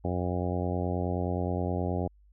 harmonic tone, 89.5 Hz, F2, 43 cents sharp, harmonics 1 / 2 / 3 / 4 / 5 / 6 / 7 / 8 / 9, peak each -31 / -34 / -36 / -37 / -38 / -39 / -39 / -40 / -41 dBFS, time 0.04-2.08 s, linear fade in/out 10 ms, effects added 50 Hz sine -56 dBFS peak until 2.32 s

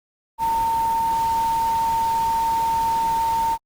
sine tone in noise, 910 Hz, A#5, 42 cents flat, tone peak -18 dBFS, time 0.38-3.58 s, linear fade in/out 50 ms, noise pink, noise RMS -35 dBFS, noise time 0.38-3.58 s, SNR +14 dB, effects Opus 32 kbps

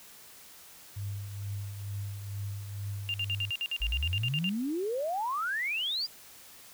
sine tone with tremolo, 100.6 Hz, G2, 45 cents sharp, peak -32 dBFS, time 0.96-3.51 s, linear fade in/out 10 ms, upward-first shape triangle, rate 2.2 Hz, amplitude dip 55%
sine tone bursts, 2794 Hz, F7, in tune, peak -29 dBFS, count 14, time 3.09-4.492 s, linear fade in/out 0 ms, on 50 ms, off 54 ms
sine exponential sweep, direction up, 47.28 to 4978 Hz, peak -29 dBFS, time 3.8-6.07 s, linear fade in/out 20 ms
effects white hiss -52 dBFS RMS until 6.73 s

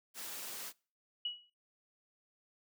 white noise, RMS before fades -44 dBFS, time 0.14-0.73 s, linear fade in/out 50 ms
sine tone with exponential decay, 2922 Hz, F#7, 22 cents flat, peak -32 dBFS, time 1.25-1.5 s, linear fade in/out 5 ms, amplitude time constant 54 ms
effects noise-tail reverb RT60 0.4 s tail -25 dB re dry + high-pass 200 Hz 12 dB/octave

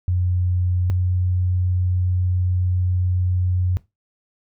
sine tone pair in turn, 90 / 90.73 Hz, F#2 / F#2, -47 / -33 cents, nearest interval unison, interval 14 cents, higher second, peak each -17 dBFS, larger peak neither, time 0.08-0.9 / 0.9-3.77 s, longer second, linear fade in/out 0 ms, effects noise-tail reverb RT60 0.2 s tail -17 dB re dry

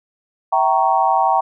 sine chord, E diminished seventh, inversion none, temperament equal with one note detuned, 659.3 / 771.4 / 932.3 / 1108.7 Hz, E5 / G5 / Bb5 / Db6, 0 / -28 / 0 / 0 cents, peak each -22 / -16 / -17 / -21 dBFS, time 0.52-1.41 s, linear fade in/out 10 ms, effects none

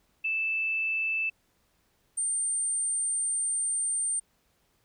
sine tone pair in turn, 2637 / 8870 Hz, E7 / C#9, 0 / 0 cents, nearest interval octave + major sixth, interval 2100 cents, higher second, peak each -26 dBFS, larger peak neither, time 0.24-1.3 / 2.17-4.2 s, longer second, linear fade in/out 10 ms, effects pink hiss -70 dBFS RMS until 4.84 s

